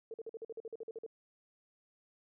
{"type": "tone bursts", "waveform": "sine", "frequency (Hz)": 449.9, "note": "A4", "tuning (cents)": 39, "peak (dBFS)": -40, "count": 13, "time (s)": [0.11, 1.064], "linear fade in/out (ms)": 2, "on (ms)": 30, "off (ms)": 47, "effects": []}